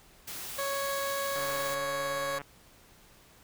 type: noise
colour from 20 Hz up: white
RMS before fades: -40 dBFS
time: 0.27-1.75 s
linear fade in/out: 10 ms
type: tone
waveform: 20% pulse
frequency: 554.4 Hz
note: C#5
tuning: in tune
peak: -26 dBFS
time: 0.58-2.39 s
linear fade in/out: 10 ms
type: click train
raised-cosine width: 0.5 ms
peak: -26 dBFS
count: 152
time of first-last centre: 1.36-2.416 s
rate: 143 Hz
effects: pink hiss -58 dBFS RMS until 3.43 s